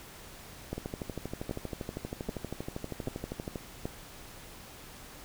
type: two click trains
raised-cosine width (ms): 2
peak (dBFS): -22 / -20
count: 36 / 5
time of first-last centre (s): 0.78-3.558 / 0.73-3.855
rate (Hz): 12.6 / 1.28
effects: pink hiss -49 dBFS RMS until 5.24 s